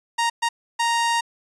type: tone bursts at uneven times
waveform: sawtooth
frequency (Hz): 932.3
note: A#5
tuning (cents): 0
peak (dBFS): -15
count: 3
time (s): 0.18-0.3 / 0.42-0.49 / 0.79-1.21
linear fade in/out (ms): 10
effects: resampled to 22050 Hz